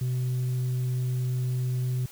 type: tone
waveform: sine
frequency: 126.4 Hz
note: B2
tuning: 41 cents sharp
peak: -22 dBFS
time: 0.01-2.06 s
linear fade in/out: 5 ms
effects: tanh soft clip ceiling -24 dBFS + white hiss -49 dBFS RMS until 2.11 s